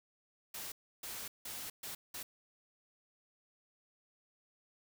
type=noise bursts at uneven times; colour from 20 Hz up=white; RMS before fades=-44 dBFS; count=5; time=0.54-0.72 / 1.03-1.28 / 1.45-1.7 / 1.83-1.95 / 2.14-2.23 s; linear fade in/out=5 ms; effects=none